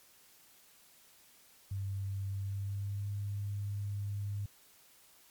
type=tone with pitch glide; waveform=sine; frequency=98 to 101.34 Hz; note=G2 to G#2; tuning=0 to -42 cents; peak=-34 dBFS; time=1.71-4.46 s; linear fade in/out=5 ms; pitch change=+58 cents; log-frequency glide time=2.36-3.1 s; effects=white hiss -62 dBFS RMS until 5.3 s + MP3 96 kbps